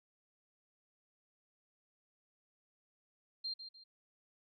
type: tone with echo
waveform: sine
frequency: 4186 Hz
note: C8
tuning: in tune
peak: -37 dBFS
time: 3.44-3.54 s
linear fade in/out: 10 ms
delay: 150 ms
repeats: 2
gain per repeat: -9 dB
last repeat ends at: 3.84 s
effects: none